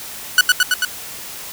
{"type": "tone with echo", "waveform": "sawtooth", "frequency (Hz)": 1480, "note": "F#6", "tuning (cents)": 0, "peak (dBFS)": -3, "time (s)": [0.38, 0.41], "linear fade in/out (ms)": 2, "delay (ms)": 110, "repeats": 4, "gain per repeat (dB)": -2, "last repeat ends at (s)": 0.85, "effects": ["white hiss -32 dBFS RMS until 1.52 s"]}